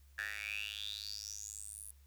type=tone with high-pass filter sweep; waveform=10% pulse; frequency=103.83 Hz; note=G#2; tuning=in tune; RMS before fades=-44 dBFS; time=0.18-1.91 s; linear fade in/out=5 ms; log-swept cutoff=1700 to 11000 Hz; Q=9.5; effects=added 69 Hz sine -59 dBFS peak until 2.06 s + white hiss -72 dBFS RMS until 2.06 s